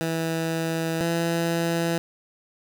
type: tone pair in turn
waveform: 15% pulse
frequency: 163.5 / 167.71 Hz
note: E3 / E3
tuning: -14 / +30 cents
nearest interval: unison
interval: 44 cents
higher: second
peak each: -18 / -16 dBFS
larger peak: second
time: 0.01-1.01 / 1.01-1.98 s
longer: first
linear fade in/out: 0 ms
effects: none